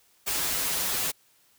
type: noise with comb filter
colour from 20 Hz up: white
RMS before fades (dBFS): -28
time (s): 0.26-1.12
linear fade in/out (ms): 20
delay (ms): 8.8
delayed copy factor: -1
effects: white hiss -63 dBFS RMS until 1.58 s